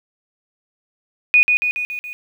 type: tone with echo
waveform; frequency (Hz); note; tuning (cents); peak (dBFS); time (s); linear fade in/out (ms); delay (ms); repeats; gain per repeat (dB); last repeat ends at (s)
sine; 2475; D#7; -10; -8; 1.34-1.43; 0; 140; 5; -4; 2.13
effects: 8-bit